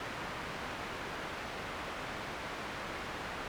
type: low-pass noise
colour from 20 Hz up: white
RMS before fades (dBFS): -41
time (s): 0-3.48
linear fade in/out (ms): 2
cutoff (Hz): 1800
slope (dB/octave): 12
effects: none